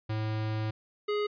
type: tone pair in turn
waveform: square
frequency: 108.8 / 416.5 Hz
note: A2 / G#4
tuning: -19 / +5 cents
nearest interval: octave + major seventh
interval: 2324 cents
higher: second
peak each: -30 / -28 dBFS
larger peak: second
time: 0.09-0.71 / 1.08-1.27 s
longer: first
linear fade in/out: 10 ms
effects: resampled to 11025 Hz